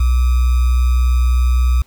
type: tone with sample-and-hold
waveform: sine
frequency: 61.74 Hz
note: B1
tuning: in tune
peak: -10 dBFS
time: 0-1.82 s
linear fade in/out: 5 ms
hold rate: 1225 Hz
effects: pink hiss -55 dBFS RMS until 1.86 s